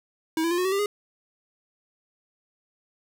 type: tone with pitch steps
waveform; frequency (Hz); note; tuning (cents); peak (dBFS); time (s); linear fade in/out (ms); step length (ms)
square; 320.9 / 334.7 / 349.1 / 364.2 / 379.9 / 396.2 / 413.3; E4 / E4 / F4 / F#4 / F#4 / G4 / G#4; -46 / +26 / -1 / -27 / +46 / +18 / -8; -23; 0.37-0.86; 2; 70
effects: none